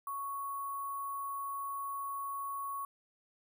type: tone with sample-and-hold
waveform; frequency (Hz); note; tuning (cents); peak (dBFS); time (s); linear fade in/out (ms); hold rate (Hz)
sine; 1108.7; C#6; 0; -36; 0.07-2.85; 2; 11025
effects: none